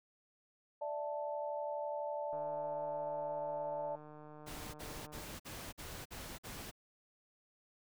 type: chord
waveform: sine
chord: D suspended second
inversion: none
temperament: equal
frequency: 587.3 / 659.3 / 880 Hz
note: D5 / E5 / A5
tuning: 0 / 0 / 0 cents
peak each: -39 / -45 / -42 dBFS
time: 0.81-3.96 s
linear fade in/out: 10 ms
type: click train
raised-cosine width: 1 ms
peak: -40 dBFS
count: 440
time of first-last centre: 2.33-5.237 s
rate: 151 Hz
type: noise bursts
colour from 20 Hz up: pink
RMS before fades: -47 dBFS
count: 7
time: 4.46-6.714 s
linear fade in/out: 20 ms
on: 280 ms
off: 49 ms
effects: none